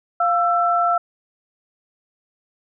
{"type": "tone pair together", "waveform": "sine", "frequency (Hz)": [698.5, 1333.9], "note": ["F5", "E6"], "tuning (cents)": [0, 20], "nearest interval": "major seventh", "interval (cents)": 1120, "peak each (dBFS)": -18, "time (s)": [0.2, 0.98], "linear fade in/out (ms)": 5, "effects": []}